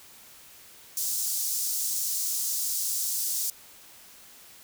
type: high-pass noise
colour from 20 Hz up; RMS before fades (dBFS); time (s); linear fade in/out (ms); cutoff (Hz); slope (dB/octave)
pink; -29; 0.97-3.5; 2; 5600; 24
effects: white hiss -51 dBFS RMS until 4.63 s